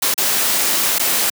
white noise with dropouts, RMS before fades -17 dBFS, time 0.02-1.3 s, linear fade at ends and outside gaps 5 ms, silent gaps 0.141-0.178 / 0.985-0.995 s, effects high-pass 200 Hz 12 dB/octave

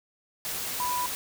sine tone in noise, 987.8 Hz, B5, in tune, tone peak -27 dBFS, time 0.8-1.06 s, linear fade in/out 0 ms, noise white, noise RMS -33 dBFS, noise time 0.45-1.15 s, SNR +3 dB, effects none

